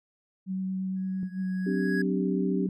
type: tone with vibrato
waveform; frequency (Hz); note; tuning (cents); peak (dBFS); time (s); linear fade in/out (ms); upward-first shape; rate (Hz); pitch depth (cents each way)
sine; 188.7; F#3; +34; -28; 0.46-1.43; 50; triangle; 8.8; 10
type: tone with exponential growth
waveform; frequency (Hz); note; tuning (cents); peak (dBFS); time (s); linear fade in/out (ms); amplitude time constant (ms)
triangle; 1661.2; G#6; 0; -27; 0.96-2.02; 5; 230
type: tone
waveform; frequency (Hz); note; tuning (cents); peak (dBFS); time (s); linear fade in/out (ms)
sine; 186.4; F#3; +13; -27; 1.23-2.69; 2
type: chord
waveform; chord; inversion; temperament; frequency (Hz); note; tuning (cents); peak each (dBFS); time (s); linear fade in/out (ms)
sine; C suspended second; none; equal with one note detuned; 258.8 / 293.7 / 392; C4 / D4 / G4; -19 / 0 / 0; -31; 1.66-2.67; 10
effects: none